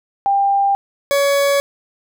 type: tone pair in turn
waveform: sine / 40% pulse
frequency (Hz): 795 / 562.1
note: G5 / C#5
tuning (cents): +24 / +24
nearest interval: tritone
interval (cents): 600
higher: first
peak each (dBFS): -12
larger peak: neither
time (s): 0.26-0.75 / 1.11-1.6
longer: neither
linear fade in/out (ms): 0
effects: none